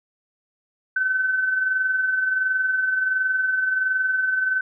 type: tone with amplitude modulation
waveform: sine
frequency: 1523 Hz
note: F#6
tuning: 50 cents sharp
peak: -17 dBFS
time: 0.96-4.61 s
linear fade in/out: 5 ms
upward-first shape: sine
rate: 21.4 Hz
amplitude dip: 45%
effects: none

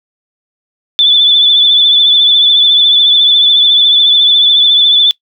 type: tone with vibrato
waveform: sine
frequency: 3489 Hz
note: A7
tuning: 15 cents flat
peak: -4 dBFS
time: 0.99-5.11 s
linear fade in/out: 0 ms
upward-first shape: triangle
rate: 14 Hz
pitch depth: 47 cents each way
effects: noise-tail reverb RT60 0.1 s tail -22 dB re dry

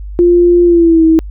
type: tone with pitch glide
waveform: sine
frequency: 349.2 to 322.1 Hz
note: F4 to E4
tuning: 0 to -40 cents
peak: -4 dBFS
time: 0.19-1.19 s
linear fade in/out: 0 ms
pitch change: -140 cents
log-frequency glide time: 0.64-1.04 s
effects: added 50 Hz sine -22 dBFS peak until 1.3 s

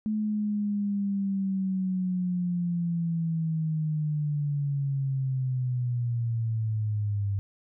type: linear sweep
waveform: sine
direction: down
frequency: 215.6 to 98.6 Hz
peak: -25 dBFS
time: 0.06-7.39 s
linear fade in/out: 0 ms
effects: none

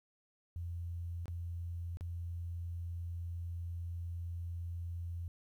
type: tone with dropouts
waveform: sine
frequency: 85.7 Hz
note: F2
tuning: 32 cents flat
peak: -38 dBFS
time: 0.56-5.28 s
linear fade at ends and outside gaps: 0 ms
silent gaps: 1.257-1.281 / 1.971-2.009 s
effects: 12-bit

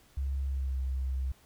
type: tone with pitch glide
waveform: sine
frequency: 68.1 to 65.67 Hz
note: C#2 to C2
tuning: -30 to +7 cents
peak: -29 dBFS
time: 0.17-1.32 s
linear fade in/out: 5 ms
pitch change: -63 cents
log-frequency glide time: 0.44-0.77 s
effects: pink hiss -62 dBFS RMS until 1.45 s

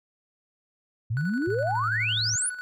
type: exponential sweep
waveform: sine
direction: up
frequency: 103.83 to 10560 Hz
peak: -24 dBFS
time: 1.1-2.5 s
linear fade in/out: 10 ms
type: tone with tremolo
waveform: triangle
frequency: 1480 Hz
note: F#6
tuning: in tune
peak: -30 dBFS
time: 1.17-2.61 s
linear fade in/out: 0 ms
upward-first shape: square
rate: 12 Hz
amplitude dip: 50%
type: tone with pitch glide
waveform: sine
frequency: 113 to 110.61 Hz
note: A2 to A2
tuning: +47 to +10 cents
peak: -30 dBFS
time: 1.47-2.36 s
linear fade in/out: 5 ms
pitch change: -37 cents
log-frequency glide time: 1.7-1.88 s
effects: none

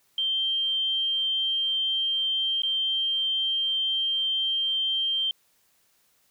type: tone with dropouts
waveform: sine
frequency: 3151 Hz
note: G7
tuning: 8 cents sharp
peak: -23 dBFS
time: 0.18-5.31 s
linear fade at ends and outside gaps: 2 ms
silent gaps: 2.62-2.633 s
effects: white hiss -66 dBFS RMS until 6.3 s

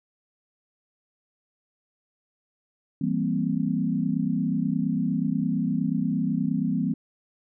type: chord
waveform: sine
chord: C dominant seventh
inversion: first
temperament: equal with one note detuned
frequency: 165.77 / 196 / 233.1 / 261.6 Hz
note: E3 / G3 / Bb3 / C4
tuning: +10 / 0 / 0 / 0 cents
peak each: -28 dBFS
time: 3.01-6.94 s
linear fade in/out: 5 ms
effects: none

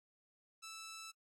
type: tone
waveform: 10% pulse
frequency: 1318.5 Hz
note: E6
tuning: in tune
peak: -40 dBFS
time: 0.62-1.12 s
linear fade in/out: 20 ms
effects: AAC 48 kbps

